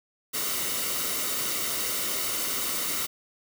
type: noise with comb filter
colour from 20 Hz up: white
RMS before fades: -29 dBFS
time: 0.33-3.07 s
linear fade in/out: 20 ms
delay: 1.2 ms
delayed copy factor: -0.55
effects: none